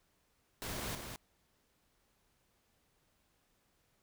pink noise with echo, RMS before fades -41 dBFS, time 0.62-0.95 s, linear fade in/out 0 ms, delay 210 ms, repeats 1, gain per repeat -5 dB, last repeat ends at 1.16 s, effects pink hiss -75 dBFS RMS until 4.02 s

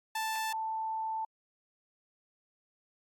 sawtooth / sine tone pair in turn, 881 / 884.2 Hz, A5 / A5, +2 / +8 cents, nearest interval unison, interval 6 cents, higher second, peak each -28 / -32 dBFS, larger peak first, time 0.15-0.53 / 0.53-1.25 s, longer second, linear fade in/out 5 ms, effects AAC 64 kbps

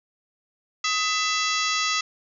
harmonic tone with a mistuned harmonic, 668 Hz, E5, 23 cents sharp, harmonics 2 / 3 / 4 / 5 / 6 / 7 / 8 / 9 / 10, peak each -27 / -29 / -30 / -31 / -32 / -32 / -33 / -34 / -34 dBFS, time 0.84-2.01 s, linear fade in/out 5 ms, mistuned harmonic 2, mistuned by -96 cents, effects none

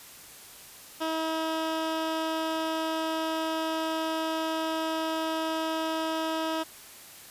15% pulse tone with low-pass filter, 320.6 Hz, E4, 48 cents flat, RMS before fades -30 dBFS, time 1-6.64 s, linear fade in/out 20 ms, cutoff 4400 Hz, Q 1, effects white hiss -48 dBFS RMS until 7.3 s + resampled to 32000 Hz

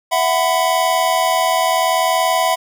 square chord, E suspended second, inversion none, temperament equal with one note detuned, 659.3 / 740 / 1002.1 Hz, E5 / F#5 / B5, 0 / 0 / +25 cents, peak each -19 dBFS, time 0.11-2.56 s, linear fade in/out 20 ms, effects none

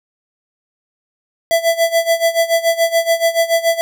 square tone with tremolo, 666 Hz, E5, 18 cents sharp, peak -10 dBFS, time 1.51-3.81 s, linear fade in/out 0 ms, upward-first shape sine, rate 7 Hz, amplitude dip 85%, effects none

